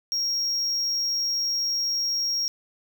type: tone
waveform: triangle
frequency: 5588 Hz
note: F8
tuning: in tune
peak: -22 dBFS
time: 0.12-2.48 s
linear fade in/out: 0 ms
effects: none